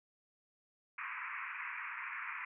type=band-pass noise; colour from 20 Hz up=white; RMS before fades=-43 dBFS; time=0.98-2.45 s; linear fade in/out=5 ms; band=960 to 2500 Hz; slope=96 dB/octave; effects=none